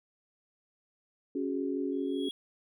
sine chord, C# suspended fourth, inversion none, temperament equal, 277.2 / 370 / 415.3 Hz, C#4 / F#4 / G#4, 0 / 0 / 0 cents, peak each -32 / -35 / -37 dBFS, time 1.35-2.29 s, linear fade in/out 5 ms
triangle tone with exponential growth, 3322 Hz, G#7, in tune, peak -33 dBFS, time 1.92-2.31 s, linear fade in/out 1 ms, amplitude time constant 84 ms
effects none

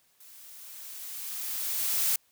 blue noise with level ramp, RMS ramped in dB -52 to -25 dBFS, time 0.2-2.16 s, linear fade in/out 5 ms, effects white hiss -67 dBFS RMS until 2.31 s

